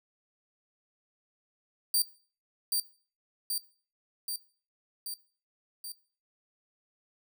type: tone with echo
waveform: 10% pulse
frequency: 4672 Hz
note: D8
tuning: 10 cents flat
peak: -17 dBFS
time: 1.94-2.02 s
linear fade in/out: 2 ms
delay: 780 ms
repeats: 5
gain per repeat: -3 dB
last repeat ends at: 5.92 s
effects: noise-tail reverb RT60 0.4 s tail -18 dB re dry